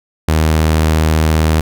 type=tone; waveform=sawtooth; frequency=78.7 Hz; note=D#2; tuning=20 cents sharp; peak=-6 dBFS; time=0.28-1.61 s; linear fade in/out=5 ms; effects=none